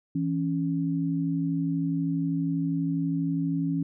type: tone pair together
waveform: sine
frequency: 164.81 / 277.2 Hz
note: E3 / C#4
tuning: 0 / 0 cents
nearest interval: major sixth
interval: 900 cents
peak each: -27 dBFS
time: 0.15-3.83 s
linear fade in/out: 5 ms
effects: none